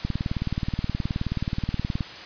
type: click train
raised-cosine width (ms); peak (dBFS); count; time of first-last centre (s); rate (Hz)
5; -13; 38; 0.05-2.008; 18.9
effects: white hiss -39 dBFS RMS until 2.25 s + resampled to 11025 Hz